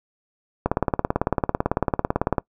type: click train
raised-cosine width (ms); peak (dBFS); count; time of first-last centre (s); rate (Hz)
1; -5; 32; 0.66-2.382; 18
effects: noise-tail reverb RT60 0.1 s tail -23 dB re dry